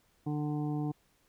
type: harmonic tone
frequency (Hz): 149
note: D3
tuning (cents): +25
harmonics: 1 / 2 / 3 / 5 / 6 / 7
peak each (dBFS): -33 / -34 / -45 / -44 / -52 / -55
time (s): 0.26-0.92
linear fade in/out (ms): 10
effects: pink hiss -70 dBFS RMS until 1.28 s